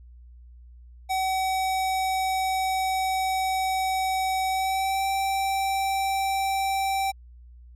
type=tone with pitch glide; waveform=square; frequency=759 to 777.6 Hz; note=F#5 to G5; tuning=+44 to -14 cents; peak=-24 dBFS; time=1.09-7.12 s; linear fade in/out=20 ms; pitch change=+42 cents; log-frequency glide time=4.49-5.07 s; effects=added 60 Hz sine -45 dBFS peak until 7.75 s + resampled to 32000 Hz